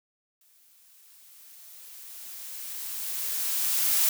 blue noise with exponential growth, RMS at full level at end -22 dBFS, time 0.41-4.09 s, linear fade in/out 2 ms, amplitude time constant 800 ms, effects none

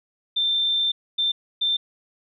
sine tone bursts at uneven times, 3572 Hz, A7, 25 cents sharp, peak -19 dBFS, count 3, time 0.36-0.92 / 1.18-1.32 / 1.61-1.77 s, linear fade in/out 10 ms, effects none

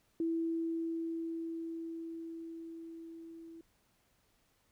sine tone with level ramp, 329.6 Hz, E4, in tune, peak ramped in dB -30 to -48 dBFS, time 0.2-3.61 s, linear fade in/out 2 ms, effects pink hiss -73 dBFS RMS until 4.71 s

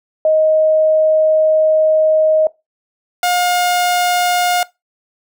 sine / sawtooth tone pair in turn, 626 / 713.5 Hz, D#5 / F5, +10 / +37 cents, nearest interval major second, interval 227 cents, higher second, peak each -9 / -9 dBFS, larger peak neither, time 0.25-2.47 / 3.23-4.63 s, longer first, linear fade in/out 2 ms, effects noise-tail reverb RT60 0.2 s tail -20 dB re dry

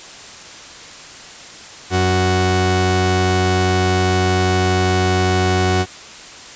sawtooth tone pair together, 92.5 / 370 Hz, F#2 / F#4, 0 / 0 cents, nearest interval 2 octaves, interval 2400 cents, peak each -12 dBFS, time 1.9-5.86 s, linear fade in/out 50 ms, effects white hiss -36 dBFS RMS until 6.55 s + resampled to 16000 Hz

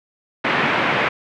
white band-pass noise, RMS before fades -19 dBFS, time 0.44-1.09 s, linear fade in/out 10 ms, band 120 to 2400 Hz, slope 24 dB/octave, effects none

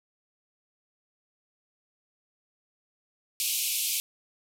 white band-pass noise, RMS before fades -29 dBFS, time 3.4-4 s, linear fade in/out 0 ms, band 2300 to 15000 Hz, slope 96 dB/octave, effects none

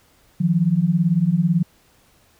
sine beating tone pair, 159.1 / 177.1 Hz, D#3 / F3, +39 / +24 cents, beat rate 18 Hz, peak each -19 / -17 dBFS, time 0.4-1.63 s, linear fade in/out 10 ms, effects pink hiss -57 dBFS RMS until 2.39 s

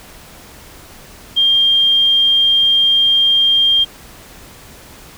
sine tone, 3200 Hz, G7, 35 cents sharp, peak -9 dBFS, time 1.36-3.85 s, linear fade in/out 20 ms, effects pink hiss -39 dBFS RMS until 5.17 s

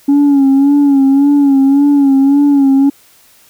sine tone with vibrato, 278.9 Hz, C#4, 11 cents sharp, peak -3 dBFS, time 0.08-2.9 s, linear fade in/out 10 ms, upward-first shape sine, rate 1.8 Hz, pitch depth 56 cents each way, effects tanh soft clip ceiling -4 dBFS + white hiss -46 dBFS RMS until 3.49 s

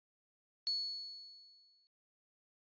sine tone with exponential decay, 4400 Hz, C#8, 14 cents flat, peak -31 dBFS, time 0.67-1.87 s, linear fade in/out 0 ms, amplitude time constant 260 ms, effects resampled to 11025 Hz

